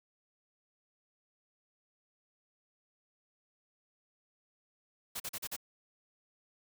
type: noise bursts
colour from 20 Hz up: white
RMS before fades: -39 dBFS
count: 5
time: 5.15-5.565 s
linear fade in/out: 10 ms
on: 51 ms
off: 40 ms
effects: none